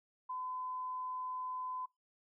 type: tone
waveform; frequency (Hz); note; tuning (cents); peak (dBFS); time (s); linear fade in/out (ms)
sine; 1015; B5; +47; -38; 0.29-1.86; 10
effects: noise-tail reverb RT60 0.2 s tail -23 dB re dry